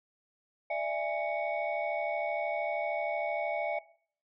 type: tone cluster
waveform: sine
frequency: 595 / 668 / 824 / 2232 Hz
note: D5 / E5 / G#5 / C#7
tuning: +22 / +23 / -14 / +11 cents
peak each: -34 / -33 / -37 / -36 dBFS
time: 0.7-3.79 s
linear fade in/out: 5 ms
effects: noise-tail reverb RT60 0.5 s tail -18 dB re dry + tanh soft clip ceiling -23 dBFS